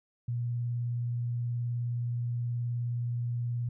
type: tone with vibrato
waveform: sine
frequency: 120 Hz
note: B2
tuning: 49 cents flat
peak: -29 dBFS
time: 0.28-3.69 s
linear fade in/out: 5 ms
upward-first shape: triangle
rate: 19 Hz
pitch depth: 17 cents each way
effects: none